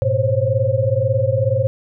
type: tone cluster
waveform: sine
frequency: 104.2 / 120.7 / 522 / 544 Hz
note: G#2 / B2 / C5 / C#5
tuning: +6 / -39 / -4 / -33 cents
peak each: -20 dBFS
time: 0.02-1.67 s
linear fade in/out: 0 ms
effects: none